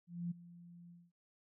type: tone with ADSR envelope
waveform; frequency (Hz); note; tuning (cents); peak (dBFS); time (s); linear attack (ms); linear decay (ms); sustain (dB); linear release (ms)
sine; 172.9; F3; -17; -35; 0.07-1.12; 240; 12; -18; 220
effects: none